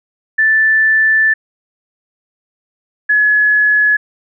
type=tone pair in turn; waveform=sine; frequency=1760 / 1697.7 Hz; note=A6 / G#6; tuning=0 / +38 cents; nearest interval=minor second; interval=62 cents; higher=first; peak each=-8 dBFS; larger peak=neither; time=0.38-1.34 / 3.09-3.97 s; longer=first; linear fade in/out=10 ms; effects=none